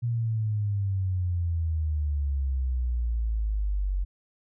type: exponential sweep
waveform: sine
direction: down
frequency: 120 to 46.11 Hz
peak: -24 dBFS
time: 0.02-4.05 s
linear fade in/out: 20 ms
effects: none